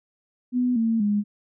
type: tone with pitch steps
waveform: sine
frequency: 248.3 / 226.4 / 206.4 Hz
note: B3 / A3 / G#3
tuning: +9 / +50 / -10 cents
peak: -19 dBFS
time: 0.52-1.24 s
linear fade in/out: 50 ms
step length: 240 ms
effects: none